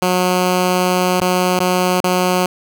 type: tone with dropouts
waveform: 10% pulse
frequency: 181.8 Hz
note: F#3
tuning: 30 cents flat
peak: -5 dBFS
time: 0.02-2.46 s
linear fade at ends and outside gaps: 2 ms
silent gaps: 1.203-1.214 / 1.592-1.603 / 2.004-2.041 s
effects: none